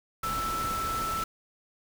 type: tone in noise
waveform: sine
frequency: 1323 Hz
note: E6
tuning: 6 cents sharp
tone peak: -29 dBFS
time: 0.23-1.24 s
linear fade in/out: 5 ms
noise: pink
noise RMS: -36 dBFS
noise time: 0.23-1.24 s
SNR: +4 dB
effects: none